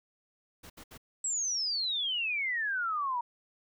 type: noise bursts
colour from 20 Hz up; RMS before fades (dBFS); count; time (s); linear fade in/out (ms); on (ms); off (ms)
pink; -49; 3; 0.63-0.978; 10; 70; 69
type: exponential sweep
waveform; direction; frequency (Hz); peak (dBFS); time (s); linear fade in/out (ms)
sine; down; 7880 to 936; -29; 1.24-3.21; 5
effects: none